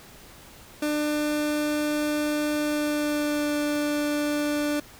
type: tone with pitch glide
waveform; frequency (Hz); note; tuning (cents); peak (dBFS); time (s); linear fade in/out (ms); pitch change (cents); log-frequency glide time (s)
30% pulse; 298.6 to 294.8; D4 to D4; +29 to +7; -21; 0.82-4.8; 5; -22; 2.6-3.55
effects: pink hiss -48 dBFS RMS until 4.99 s